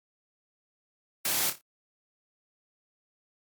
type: noise with echo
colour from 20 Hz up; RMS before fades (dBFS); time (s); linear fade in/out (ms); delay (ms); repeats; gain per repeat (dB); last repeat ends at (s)
white; -28; 1.25-1.5; 2; 28; 4; -9; 1.612
effects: high-pass 100 Hz 12 dB/octave + MP3 96 kbps